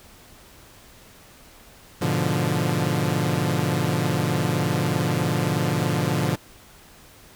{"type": "chord", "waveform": "sawtooth", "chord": "G# diminished seventh", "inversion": "none", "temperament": "equal", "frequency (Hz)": [103.83, 123.47, 146.83, 174.61], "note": ["G#2", "B2", "D3", "F3"], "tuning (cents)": [0, 0, 0, 0], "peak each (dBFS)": [-25, -23, -21, -22], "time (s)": [2.01, 6.36], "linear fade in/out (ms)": 10, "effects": ["pink hiss -49 dBFS RMS until 7.35 s"]}